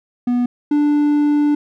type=tone pair in turn; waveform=triangle; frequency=244.4 / 294.1 Hz; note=B3 / D4; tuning=-18 / +3 cents; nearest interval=minor third; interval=321 cents; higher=second; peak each=-12 / -10 dBFS; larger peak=second; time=0.27-0.46 / 0.71-1.55 s; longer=second; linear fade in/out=5 ms; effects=none